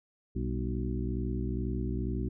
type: harmonic tone with a mistuned harmonic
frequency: 62.2 Hz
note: B1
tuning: 13 cents sharp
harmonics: 1 / 2 / 3 / 4 / 5 / 6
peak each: -33 / -36 / -38 / -39 / -40 / -41 dBFS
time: 0.35-2.29 s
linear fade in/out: 10 ms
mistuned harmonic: 3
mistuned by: +110 cents
effects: none